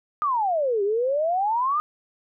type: exponential two-way sweep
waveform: sine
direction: down then up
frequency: 1244.5 to 389.9 to 1244.5 Hz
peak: -20 dBFS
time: 0.22-1.8 s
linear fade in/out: 0 ms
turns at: 0.83 s
effects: none